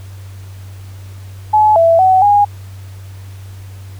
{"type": "tone with pitch steps", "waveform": "sine", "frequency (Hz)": [854, 664, 752, 820], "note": ["G#5", "E5", "F#5", "G#5"], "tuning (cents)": [48, 12, 28, -22], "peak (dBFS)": -6, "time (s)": [1.53, 2.45], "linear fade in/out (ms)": 10, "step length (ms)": 230, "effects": ["added 96 Hz sine -29 dBFS peak until 3.99 s", "pink hiss -44 dBFS RMS until 3.99 s"]}